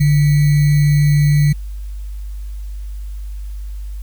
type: tone with sample-and-hold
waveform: sine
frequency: 146.83 Hz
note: D3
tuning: in tune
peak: -9 dBFS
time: 0-1.53 s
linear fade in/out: 10 ms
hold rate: 2100 Hz
effects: added 50 Hz sine -24 dBFS peak until 4.02 s + white hiss -51 dBFS RMS until 4.02 s